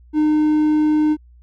triangle tone, 305 Hz, D#4, 34 cents flat, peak -11 dBFS, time 0.13-1.17 s, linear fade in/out 50 ms, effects added 60 Hz sine -44 dBFS peak until 1.42 s

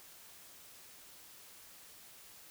silence, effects white hiss -56 dBFS RMS until 2.5 s

